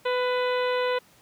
harmonic tone with a mistuned harmonic, 499.4 Hz, B4, 19 cents sharp, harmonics 1 / 2 / 3 / 4 / 5 / 6 / 7 / 8, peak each -24 / -30 / -34 / -36 / -38 / -40 / -41 / -42 dBFS, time 0.05-0.99 s, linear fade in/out 10 ms, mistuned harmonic 3, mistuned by -21 cents, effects pink hiss -57 dBFS RMS until 1.21 s + high-pass 100 Hz 12 dB/octave

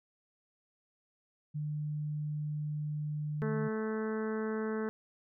sine tone, 150 Hz, D3, 37 cents sharp, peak -33 dBFS, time 1.54-3.69 s, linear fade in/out 20 ms
harmonic tone, 218.3 Hz, A3, 13 cents flat, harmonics 1 / 2 / 3 / 4 / 5 / 6 / 7 / 8 / 9, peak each -35 / -35 / -50 / -49 / -48 / -48 / -47 / -51 / -56 dBFS, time 3.42-4.89 s, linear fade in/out 0 ms
effects none

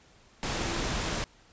sine tone in noise, 337.6 Hz, E4, 41 cents sharp, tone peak -40 dBFS, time 0.55-0.86 s, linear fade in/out 0 ms, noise pink, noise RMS -31 dBFS, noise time 0.43-1.24 s, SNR -12 dB, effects pink hiss -59 dBFS RMS until 1.52 s + resampled to 16000 Hz

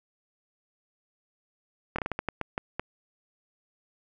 slowing click train, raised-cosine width 0.5 ms, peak -14 dBFS, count 10, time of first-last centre 1.96-2.796 s, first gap 25 ms, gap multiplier 1.31, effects none

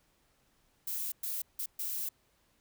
violet noise bursts at uneven times, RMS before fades -36 dBFS, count 4, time 0.87-1.12 / 1.23-1.42 / 1.59-1.66 / 1.79-2.09 s, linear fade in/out 5 ms, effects pink hiss -71 dBFS RMS until 2.6 s

